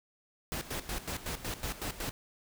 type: noise with tremolo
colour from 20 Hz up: pink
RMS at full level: -36 dBFS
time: 0.52-2.11 s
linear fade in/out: 0 ms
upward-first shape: square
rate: 5.4 Hz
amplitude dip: 75%
effects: none